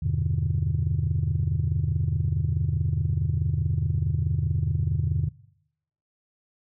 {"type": "chord", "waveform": "sine", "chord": "E minor seventh", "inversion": "none", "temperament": "just", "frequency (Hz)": [82.41, 98.89, 123.61, 148.33], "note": ["E2", "G2", "B2", "D3"], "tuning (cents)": [0, 16, 2, 18], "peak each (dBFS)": -27, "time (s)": [0.02, 5.29], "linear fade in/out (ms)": 10, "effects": ["noise-tail reverb RT60 0.8 s tail -22 dB re dry", "tanh soft clip ceiling -15 dBFS"]}